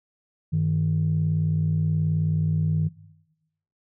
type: tone pair together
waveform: sine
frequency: 98.4 / 157.2 Hz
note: G2 / D#3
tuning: +7 / +18 cents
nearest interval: minor sixth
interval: 811 cents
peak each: -25 / -20 dBFS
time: 0.52-2.89 s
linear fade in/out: 20 ms
effects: noise-tail reverb RT60 0.9 s tail -19 dB re dry + tanh soft clip ceiling -14 dBFS